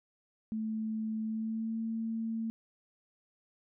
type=tone with pitch glide; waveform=sine; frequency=219.2 to 225.1 Hz; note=A3 to A3; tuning=-6 to +40 cents; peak=-32 dBFS; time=0.52-2.5 s; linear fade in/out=0 ms; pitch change=+46 cents; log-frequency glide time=1.23-1.78 s; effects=none